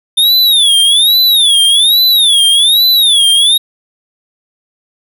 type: tone with vibrato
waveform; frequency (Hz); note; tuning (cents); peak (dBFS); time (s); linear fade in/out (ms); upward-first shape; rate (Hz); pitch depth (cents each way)
square; 3576; A7; +27; -6; 0.17-3.58; 10; sine; 1.2; 200
effects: none